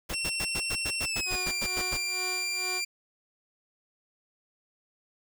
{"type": "noise bursts", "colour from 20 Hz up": "pink", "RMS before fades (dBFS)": -34, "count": 13, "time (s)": [0.09, 1.972], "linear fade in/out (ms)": 10, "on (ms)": 58, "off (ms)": 94}
{"type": "tone with pitch glide", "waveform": "20% pulse", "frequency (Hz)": [2715, 2377], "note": ["F7", "D7"], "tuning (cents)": [-50, 20], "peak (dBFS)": -24, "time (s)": [0.13, 2.85], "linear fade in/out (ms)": 10, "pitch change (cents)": -230, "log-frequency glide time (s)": [1.01, 1.49]}
{"type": "tone with tremolo", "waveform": "15% pulse", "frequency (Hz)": 367.2, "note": "F#4", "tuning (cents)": -13, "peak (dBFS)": -29, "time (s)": [1.25, 2.82], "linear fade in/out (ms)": 50, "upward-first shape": "sine", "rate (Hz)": 2.2, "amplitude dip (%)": 85}
{"effects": []}